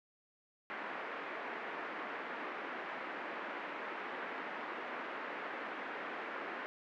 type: band-pass noise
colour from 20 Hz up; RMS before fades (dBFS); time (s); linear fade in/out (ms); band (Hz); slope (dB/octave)
white; -43; 0.7-6.66; 0; 250 to 2000; 24
effects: none